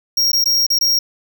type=tone with dropouts; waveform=square; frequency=5590 Hz; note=F8; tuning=1 cent sharp; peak=-13 dBFS; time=0.17-0.99 s; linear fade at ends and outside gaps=5 ms; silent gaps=0.318-0.331 / 0.442-0.457 / 0.666-0.702 / 0.788-0.81 s; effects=none